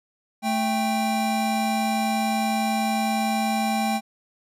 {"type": "tone pair together", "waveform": "square", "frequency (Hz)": [220, 789.7], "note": ["A3", "G5"], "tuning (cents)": [0, 13], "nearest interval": "octave + minor seventh", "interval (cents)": 2213, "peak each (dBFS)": -25, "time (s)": [0.42, 4.01], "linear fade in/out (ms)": 50, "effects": ["resampled to 32000 Hz"]}